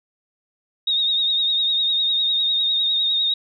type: tone with vibrato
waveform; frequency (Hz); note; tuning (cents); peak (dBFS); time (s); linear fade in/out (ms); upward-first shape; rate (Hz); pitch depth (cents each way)
sine; 3729; A#7; 0; -17; 0.87-3.34; 5; triangle; 9.9; 50
effects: none

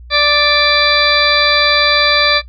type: harmonic tone with a mistuned harmonic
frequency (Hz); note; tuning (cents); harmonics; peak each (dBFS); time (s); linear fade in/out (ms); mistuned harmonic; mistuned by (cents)
587.3; D5; 0; 1 / 2 / 3 / 4 / 6 / 7 / 8; -17 / -17 / -17 / -17 / -17 / -17 / -17; 0.1-2.42; 50; 7; -47
effects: noise-tail reverb RT60 0.1 s tail -17 dB re dry + added 60 Hz sine -32 dBFS peak until 2.48 s

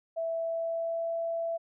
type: tone with pitch glide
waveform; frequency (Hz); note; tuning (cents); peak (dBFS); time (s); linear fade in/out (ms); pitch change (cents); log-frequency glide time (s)
sine; 659.3 to 666.6; E5 to E5; 0 to +19; -29; 0.16-1.58; 20; +19; 0.29-1.14
effects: none

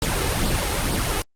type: noise with flanger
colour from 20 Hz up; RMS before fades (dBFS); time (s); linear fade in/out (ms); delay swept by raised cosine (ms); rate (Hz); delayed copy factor
pink; -22; 0.02-1.22; 2; 0.22 to 2.42; 2.2; +0.55
effects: low-pass 12000 Hz 12 dB/octave + Opus 48 kbps

